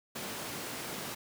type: high-pass noise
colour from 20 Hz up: pink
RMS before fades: -40 dBFS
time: 0.15-1.15 s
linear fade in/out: 10 ms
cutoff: 170 Hz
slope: 12 dB/octave
effects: none